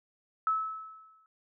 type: tone with exponential decay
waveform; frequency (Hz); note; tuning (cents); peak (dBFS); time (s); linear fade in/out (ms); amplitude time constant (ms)
sine; 1300; E6; -24; -23; 0.47-1.26; 1; 170
effects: none